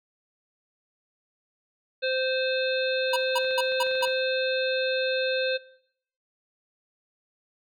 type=harmonic tone; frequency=520 Hz; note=C5; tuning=11 cents flat; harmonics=1 / 3 / 5 / 7 / 8; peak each=-26 / -31 / -33 / -34 / -35 dBFS; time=2.02-5.58 s; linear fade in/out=20 ms
type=tone bursts; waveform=square; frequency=963 Hz; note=B5; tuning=44 cents flat; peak=-24 dBFS; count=5; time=3.13-4.055 s; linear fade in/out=5 ms; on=33 ms; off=190 ms
type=clicks; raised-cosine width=0.3 ms; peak=-28 dBFS; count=9; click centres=3.446 / 3.51 / 3.721 / 3.818 / 3.867 / 3.913 / 3.953 / 4.011 / 4.075 s
effects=noise-tail reverb RT60 0.7 s tail -20 dB re dry